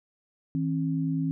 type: tone pair together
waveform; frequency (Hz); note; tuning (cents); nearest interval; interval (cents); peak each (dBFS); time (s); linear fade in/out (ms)
sine; 160.42 / 269.8; E3 / C#4; -47 / -47; major sixth; 900; -27 / -28; 0.55-1.31; 0
effects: none